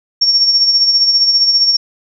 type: tone with tremolo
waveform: sine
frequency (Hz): 5500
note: F8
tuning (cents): -27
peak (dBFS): -6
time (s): 0.21-1.77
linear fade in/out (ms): 10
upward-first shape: sine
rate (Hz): 15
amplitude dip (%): 50
effects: none